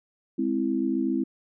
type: chord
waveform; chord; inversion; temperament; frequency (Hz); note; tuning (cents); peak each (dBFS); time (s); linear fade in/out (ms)
sine; Ab augmented; none; equal; 207.7 / 261.6 / 329.6; Ab3 / C4 / E4; 0 / 0 / 0; -30 / -26 / -27; 0.38-1.24; 10
effects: none